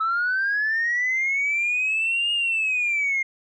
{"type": "linear two-way sweep", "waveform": "sine", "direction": "up then down", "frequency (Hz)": [1292, 2854, 2110], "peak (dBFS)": -19, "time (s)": [0, 3.23], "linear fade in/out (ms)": 10, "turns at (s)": 2.32, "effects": ["tanh soft clip ceiling -17 dBFS"]}